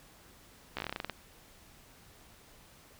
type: slowing click train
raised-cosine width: 0.3 ms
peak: -19 dBFS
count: 12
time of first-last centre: 0.77-1.097 s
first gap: 15 ms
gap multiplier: 1.13
effects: pink hiss -58 dBFS RMS until 2.99 s